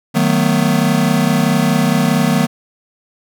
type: chord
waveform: square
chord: B dominant seventh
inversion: first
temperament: just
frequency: 154.34 / 185.21 / 222.2 / 246.9 Hz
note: D#3 / F#3 / A3 / B3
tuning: -14 / +2 / +17 / 0 cents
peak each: -18 dBFS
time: 0.14-2.47 s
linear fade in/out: 20 ms
effects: none